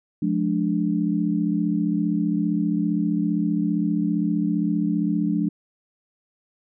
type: chord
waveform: sine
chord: D diminished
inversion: first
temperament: just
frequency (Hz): 176.2 / 211.4 / 293.7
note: F3 / Ab3 / D4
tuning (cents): +16 / +31 / 0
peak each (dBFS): -24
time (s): 0.22-5.49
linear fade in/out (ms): 5
effects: none